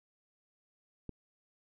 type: click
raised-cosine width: 3 ms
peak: -28 dBFS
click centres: 1.093 s
effects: none